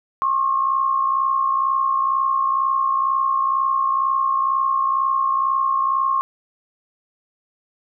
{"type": "tone pair together", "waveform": "sine", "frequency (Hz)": [1077, 1139.1], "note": ["C6", "C#6"], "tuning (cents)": [50, 47], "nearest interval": "minor second", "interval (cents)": 97, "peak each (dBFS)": [-17, -25], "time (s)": [0.22, 6.21], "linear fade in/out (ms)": 0, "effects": []}